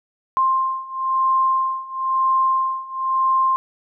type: beating tone pair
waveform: sine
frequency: 1053 / 1054 Hz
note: C6 / C6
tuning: +11 / +12 cents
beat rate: 1 Hz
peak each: -21 / -19 dBFS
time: 0.37-3.56 s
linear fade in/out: 0 ms
effects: none